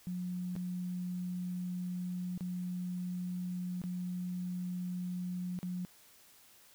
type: tone with dropouts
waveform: sine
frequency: 179.9 Hz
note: F#3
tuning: 48 cents flat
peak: -35 dBFS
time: 0.07-5.85 s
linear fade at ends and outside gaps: 0 ms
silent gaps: 0.554-0.563 / 2.377-2.408 / 3.817-3.838 / 5.589-5.63 s
effects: white hiss -61 dBFS RMS until 6.74 s